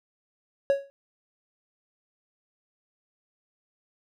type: tone with exponential decay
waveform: triangle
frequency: 554.4 Hz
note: C#5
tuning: in tune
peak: -14 dBFS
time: 0.7-0.9 s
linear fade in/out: 0 ms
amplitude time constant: 43 ms
effects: none